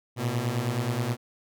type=beating tone pair; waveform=sawtooth; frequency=114.2 / 123.7 Hz; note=A#2 / B2; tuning=-35 / +3 cents; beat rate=9.5 Hz; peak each=-26 / -24 dBFS; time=0.16-1.17 s; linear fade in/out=50 ms; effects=none